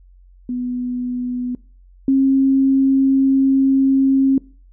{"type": "tone pair in turn", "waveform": "sine", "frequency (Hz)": [247.9, 269.1], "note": ["B3", "C4"], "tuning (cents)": [7, 49], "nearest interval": "minor second", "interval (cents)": 142, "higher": "second", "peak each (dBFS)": [-20, -11], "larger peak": "second", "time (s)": [[0.49, 1.55], [2.08, 4.38]], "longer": "second", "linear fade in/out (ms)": 2, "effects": ["noise-tail reverb RT60 0.4 s tail -23 dB re dry", "added 45 Hz sine -44 dBFS peak until 4.72 s"]}